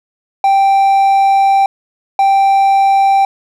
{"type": "tone pair in turn", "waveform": "triangle", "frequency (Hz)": [784, 784], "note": ["G5", "G5"], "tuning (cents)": [0, 0], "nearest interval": "unison", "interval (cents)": 0, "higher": "neither", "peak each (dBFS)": -5, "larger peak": "neither", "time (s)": [[0.44, 1.66], [2.19, 3.25]], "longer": "first", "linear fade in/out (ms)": 2, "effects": []}